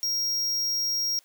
square tone, 5600 Hz, F8, 4 cents sharp, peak -25 dBFS, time 0.03-1.19 s, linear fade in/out 0 ms, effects white hiss -61 dBFS RMS until 1.24 s + high-pass 400 Hz 12 dB/octave

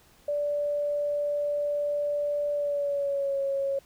sine tone with pitch glide, 583 to 550.3 Hz, D5 to C#5, -13 to -13 cents, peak -25 dBFS, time 0.28-3.79 s, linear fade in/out 5 ms, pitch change -100 cents, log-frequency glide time 2.53-3.4 s, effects pink hiss -59 dBFS RMS until 3.85 s

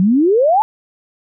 sine exponential sweep, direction up, 176.7 to 894 Hz, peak -9 dBFS, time 0-0.62 s, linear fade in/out 0 ms, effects none

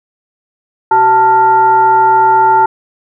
sine tone with frequency modulation, 886 Hz, A5, 12 cents sharp, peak -5 dBFS, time 0.91-2.66 s, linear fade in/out 5 ms, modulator 505 Hz, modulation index 0.54, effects none

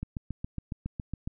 click train, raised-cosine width 5 ms, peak -21 dBFS, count 10, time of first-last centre 0.03-1.275 s, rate 7.23 Hz, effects none

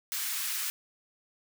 white high-pass noise, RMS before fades -33 dBFS, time 0.12-0.7 s, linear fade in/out 0 ms, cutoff 1200 Hz, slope 24 dB/octave, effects none

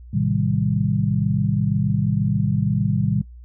sine chord, A half-diminished seventh, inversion none, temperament just, 110 / 132 / 158.4 / 198 Hz, A2 / C3 / Eb3 / G3, 0 / +16 / +31 / +18 cents, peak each -23 dBFS, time 0.13-3.22 s, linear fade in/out 10 ms, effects noise-tail reverb RT60 0.1 s tail -21 dB re dry + added 60 Hz sine -38 dBFS peak until 3.44 s

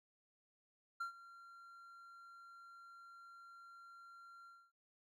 triangle tone with ADSR envelope, 1377 Hz, F6, 25 cents flat, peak -36 dBFS, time 1-4.72 s, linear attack 9 ms, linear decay 110 ms, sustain -18 dB, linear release 260 ms, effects none

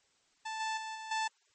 sawtooth tone with level steps, 880 Hz, A5, in tune, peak -33 / -29 / -35 / -38 / -27 dBFS, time 0.45-1.28 s, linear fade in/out 10 ms, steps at 0.6 / 0.77 / 0.95 / 1.11 s, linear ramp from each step 5 ms, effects white hiss -71 dBFS RMS until 1.54 s + MP3 32 kbps

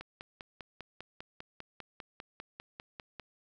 click train, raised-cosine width 0.3 ms, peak -27 dBFS, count 17, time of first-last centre 0.01-3.197 s, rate 5.02 Hz, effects none

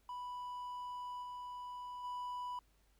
triangle tone with level steps, 987.8 Hz, B5, in tune, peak -40 / -42 / -38 dBFS, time 0.09-2.59 s, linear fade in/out 2 ms, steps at 1.22 / 2.03 s, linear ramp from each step 20 ms, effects added 50 Hz sine -70 dBFS peak until 2.99 s + pink hiss -75 dBFS RMS until 2.99 s

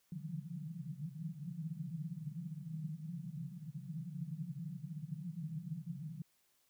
pink band-pass noise, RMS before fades -44 dBFS, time 0.12-6.22 s, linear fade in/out 2 ms, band 140 to 180 Hz, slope 96 dB/octave, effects white hiss -75 dBFS RMS until 6.69 s

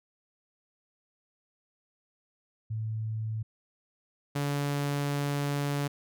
sine / sawtooth tone pair in turn, 110 / 143.13 Hz, A2 / D3, 0 / -44 cents, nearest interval perfect fourth, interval 456 cents, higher second, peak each -30 / -24 dBFS, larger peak second, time 2.7-3.43 / 4.35-5.88 s, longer second, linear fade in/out 10 ms, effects none

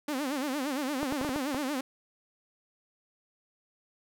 sawtooth tone with vibrato, 277.2 Hz, C#4, in tune, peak -26 dBFS, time 0.08-1.81 s, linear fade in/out 5 ms, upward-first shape sine, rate 8.7 Hz, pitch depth 160 cents each way
clicks, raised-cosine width 1 ms, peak -19 dBFS, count 7, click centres 1.03 / 1.124 / 1.213 / 1.248 / 1.292 / 1.361 / 1.546 s
effects none

